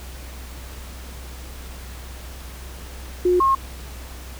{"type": "tone pair in turn", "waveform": "sine", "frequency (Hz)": [359.2, 1076.4], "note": ["F4", "C6"], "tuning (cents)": [49, 49], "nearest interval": "octave + perfect fifth", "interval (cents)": 1900, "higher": "second", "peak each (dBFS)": -14, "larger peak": "neither", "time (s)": [[3.25, 3.4], [3.4, 3.55]], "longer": "neither", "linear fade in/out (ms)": 5, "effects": ["added 63 Hz sine -35 dBFS peak until 4.39 s", "pink hiss -41 dBFS RMS until 4.39 s"]}